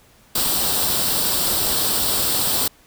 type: noise with comb filter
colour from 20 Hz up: white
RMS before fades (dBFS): -20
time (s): 0.35-2.68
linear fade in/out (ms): 5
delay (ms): 0.23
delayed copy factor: +0.6
effects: pink hiss -53 dBFS RMS until 2.86 s